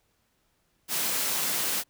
white high-pass noise, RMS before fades -28 dBFS, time 0.88-1.84 s, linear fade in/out 50 ms, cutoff 130 Hz, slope 24 dB/octave, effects pink hiss -71 dBFS RMS until 1.89 s

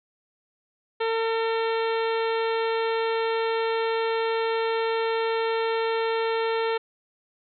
harmonic tone, 452.1 Hz, A4, 47 cents sharp, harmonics 1 / 2 / 3 / 4 / 5 / 6 / 7 / 8 / 9, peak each -24 / -30 / -34 / -36 / -38 / -40 / -41 / -42 / -43 dBFS, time 1-6.78 s, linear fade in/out 10 ms, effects none

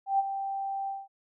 sine tone with ADSR envelope, 784 Hz, G5, in tune, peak -20 dBFS, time 0.06-1.08 s, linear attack 130 ms, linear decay 29 ms, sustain -10 dB, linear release 200 ms, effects none

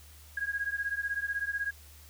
sine beating tone pair, 1635 / 1651 Hz, G#6 / G#6, -28 / -11 cents, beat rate 16 Hz, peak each -33 / -34 dBFS, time 0.37-1.71 s, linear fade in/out 5 ms, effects added 75 Hz sine -52 dBFS peak until 2.09 s + white hiss -56 dBFS RMS until 2.09 s

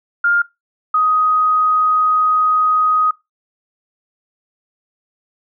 sine tone pair in turn, 1406 / 1252.6 Hz, F6 / D#6, +11 / +11 cents, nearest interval major second, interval 200 cents, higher first, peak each -11 dBFS, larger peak neither, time 0.24-0.42 / 0.94-3.11 s, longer second, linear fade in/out 5 ms, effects noise-tail reverb RT60 0.2 s tail -21 dB re dry

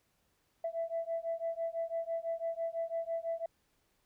sine beating tone pair, 661 / 667 Hz, E5 / E5, +5 / +20 cents, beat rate 6 Hz, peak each -36 / -36 dBFS, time 0.64-3.46 s, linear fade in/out 5 ms, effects tanh soft clip ceiling -27 dBFS + pink hiss -75 dBFS RMS until 4.05 s

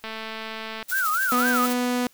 click train, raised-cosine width 0.3 ms, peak -18 dBFS, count 175, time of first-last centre 0.04-0.827 s, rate 221 Hz
blue noise with tremolo, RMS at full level -29 dBFS, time 0.88-1.74 s, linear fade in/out 20 ms, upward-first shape triangle, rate 12 Hz, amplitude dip 50%
sine tone with vibrato, 1396.9 Hz, F6, in tune, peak -21 dBFS, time 0.91-1.67 s, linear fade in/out 20 ms, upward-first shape sine, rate 3.9 Hz, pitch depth 220 cents each way
sawtooth tone, 246.9 Hz, B3, in tune, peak -18 dBFS, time 1.32-2.07 s, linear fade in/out 2 ms
effects white hiss -58 dBFS RMS until 2.13 s

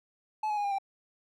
triangle tone with pitch steps, 860 / 840.8 / 822.1 / 803.8 / 785.9 Hz, A5 / G#5 / G#5 / G5 / G5, -40 / +21 / -18 / +43 / +4 cents, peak -26 dBFS, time 0.43-0.785 s, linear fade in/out 5 ms, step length 71 ms, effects none

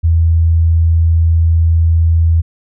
sine tone, 82.41 Hz, E2, in tune, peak -7 dBFS, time 0.03-2.42 s, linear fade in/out 20 ms, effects none

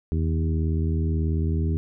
harmonic tone with a mistuned harmonic, 80 Hz, D#2, 49 cents sharp, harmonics 1 / 2 / 3 / 4 / 5, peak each -22 / -28 / -32 / -34 / -36 dBFS, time 0.12-1.77 s, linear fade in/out 0 ms, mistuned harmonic 1, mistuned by +34 cents, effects none

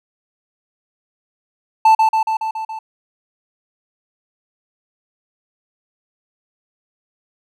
triangle tone with echo, 882 Hz, A5, 4 cents sharp, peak -5 dBFS, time 1.85-1.95 s, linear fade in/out 5 ms, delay 140 ms, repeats 6, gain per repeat -3 dB, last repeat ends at 2.79 s, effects none

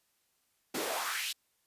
pink noise with high-pass filter sweep, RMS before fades -35 dBFS, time 0.74-1.33 s, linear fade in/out 10 ms, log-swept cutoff 280 to 3600 Hz, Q 2.5, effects white hiss -75 dBFS RMS until 1.66 s + resampled to 32000 Hz

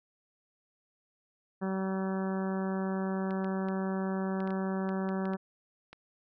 harmonic tone, 190.8 Hz, G3, 47 cents flat, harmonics 1 / 2 / 3 / 4 / 5 / 6 / 7 / 8 / 9, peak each -31 / -37 / -41 / -43 / -45 / -47 / -48 / -49 / -50 dBFS, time 1.61-5.37 s, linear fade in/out 20 ms
clicks, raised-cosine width 0.3 ms, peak -31 dBFS, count 11, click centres 3.308 / 3.445 / 3.686 / 4.404 / 4.475 / 4.506 / 4.891 / 5.09 / 5.255 / 5.335 / 5.93 s
effects none

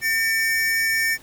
square tone pair together, 1800.9 / 2269 Hz, A6 / C#7, +40 / +40 cents, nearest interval major third, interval 400 cents, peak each -21 / -25 dBFS, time 0.01-1.18 s, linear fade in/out 50 ms, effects pink hiss -48 dBFS RMS until 1.22 s

